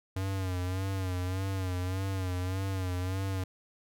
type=tone with vibrato; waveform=square; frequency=93.5 Hz; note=F#2; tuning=19 cents sharp; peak=-31 dBFS; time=0.16-3.44 s; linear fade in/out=5 ms; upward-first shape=sine; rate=1.7 Hz; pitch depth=65 cents each way; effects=none